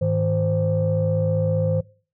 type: tone cluster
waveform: sine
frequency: 103.2 / 158.4 / 522 Hz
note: G#2 / D#3 / C5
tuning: -10 / +31 / -4 cents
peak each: -22 dBFS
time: 0.01-1.81 s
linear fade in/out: 10 ms
effects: noise-tail reverb RT60 0.4 s tail -22 dB re dry + tanh soft clip ceiling -11 dBFS